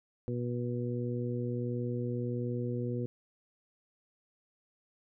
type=harmonic tone; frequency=121.5 Hz; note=B2; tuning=28 cents flat; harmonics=1 / 2 / 3 / 4; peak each=-34 / -37 / -39 / -40 dBFS; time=0.28-3.06 s; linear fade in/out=0 ms; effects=none